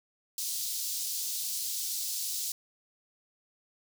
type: high-pass noise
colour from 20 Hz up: pink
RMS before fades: -34 dBFS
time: 0.38-2.52 s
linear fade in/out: 2 ms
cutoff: 4400 Hz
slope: 24 dB/octave
effects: none